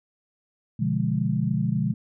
sine chord, B diminished seventh, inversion none, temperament equal, 123.47 / 146.83 / 174.61 / 207.7 Hz, B2 / D3 / F3 / Ab3, 0 / 0 / 0 / 0 cents, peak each -27 dBFS, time 0.79-1.94 s, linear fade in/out 10 ms, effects none

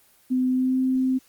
sine tone with pitch glide, 255.4 to 259.6 Hz, C4 to C4, -42 to -13 cents, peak -19 dBFS, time 0.3-1.19 s, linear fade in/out 20 ms, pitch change +29 cents, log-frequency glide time 0.49-0.79 s, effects white hiss -58 dBFS RMS until 1.28 s + Opus 24 kbps

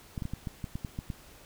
clicks, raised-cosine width 5 ms, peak -22 dBFS, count 10, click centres 0.178 / 0.222 / 0.254 / 0.336 / 0.472 / 0.642 / 0.755 / 0.848 / 0.989 / 1.102 s, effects pink hiss -54 dBFS RMS until 1.45 s

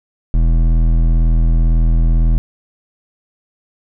sine tone with hard clipping, 41 Hz, E1, 9 cents flat, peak -11 dBFS, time 0.34-2.38 s, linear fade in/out 0 ms, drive 11 dB, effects none

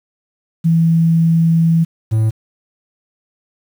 sine / triangle tone pair in turn, 164.81 / 110.26 Hz, E3 / A2, 0 / +4 cents, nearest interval perfect fifth, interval 696 cents, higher first, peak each -9 dBFS, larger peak neither, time 0.64-1.85 / 2.11-2.31 s, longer first, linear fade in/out 20 ms, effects 7-bit

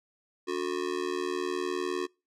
square tone with amplitude modulation, 363.4 Hz, F#4, 31 cents flat, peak -26 dBFS, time 0.47-2.07 s, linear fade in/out 20 ms, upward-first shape sine, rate 79.8 Hz, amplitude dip 95%, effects noise-tail reverb RT60 0.3 s tail -26 dB re dry + low-pass 7000 Hz 12 dB/octave

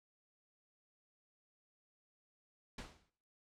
pink noise with exponential decay, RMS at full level -44 dBFS, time 2.78-3.1 s, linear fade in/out 5 ms, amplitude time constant 69 ms, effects noise-tail reverb RT60 0.6 s tail -20 dB re dry + low-pass 6000 Hz 12 dB/octave

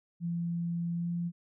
sine tone with pitch glide, 170.5 to 172.18 Hz, F3 to F3, -41 to -24 cents, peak -30 dBFS, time 0.2-1.32 s, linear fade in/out 50 ms, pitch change +17 cents, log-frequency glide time 0.95-1.09 s, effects none

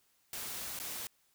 white noise with dropouts, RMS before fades -41 dBFS, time 0.33-1.07 s, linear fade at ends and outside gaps 1 ms, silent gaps 0.79-0.799 s, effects white hiss -72 dBFS RMS until 1.34 s

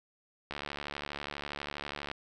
click train, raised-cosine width 0.3 ms, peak -21 dBFS, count 117, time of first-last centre 0.51-2.114 s, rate 72.3 Hz, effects none

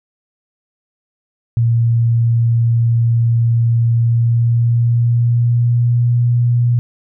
sine tone with pitch glide, 116.54 to 120.37 Hz, A#2 to B2, 0 to -44 cents, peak -10 dBFS, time 1.57-6.79 s, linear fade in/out 0 ms, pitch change +56 cents, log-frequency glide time 3.94-6.13 s, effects none

